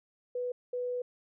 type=tone bursts at uneven times; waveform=sine; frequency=493.9 Hz; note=B4; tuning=in tune; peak=-31 dBFS; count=2; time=0.35-0.52 / 0.73-1.02 s; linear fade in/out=5 ms; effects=none